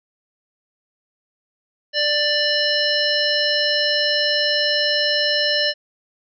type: harmonic tone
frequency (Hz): 590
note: D5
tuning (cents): +8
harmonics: 1 / 3 / 5 / 7 / 9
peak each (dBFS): -23 / -23 / -23 / -23 / -23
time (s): 1.93-5.74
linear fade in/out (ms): 50
effects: none